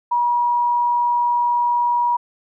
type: tone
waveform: sine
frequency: 961 Hz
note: B5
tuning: 48 cents flat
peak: -15 dBFS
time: 0.11-2.17 s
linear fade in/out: 10 ms
effects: none